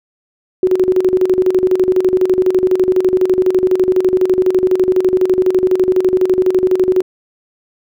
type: tone with tremolo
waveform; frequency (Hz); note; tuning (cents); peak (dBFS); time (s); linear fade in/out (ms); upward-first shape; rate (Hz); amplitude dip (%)
sine; 370; F#4; 0; -7; 0.63-7.02; 2; square; 12; 70
effects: none